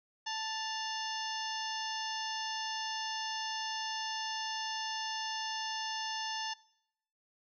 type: harmonic tone with a mistuned harmonic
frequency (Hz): 880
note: A5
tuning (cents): 0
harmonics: 1 / 2 / 3 / 4 / 5 / 6 / 7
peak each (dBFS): -39 / -42 / -44 / -44 / -47 / -43 / -46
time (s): 0.26-6.54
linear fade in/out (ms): 10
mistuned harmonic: 3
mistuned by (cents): +120
effects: noise-tail reverb RT60 0.8 s tail -23 dB re dry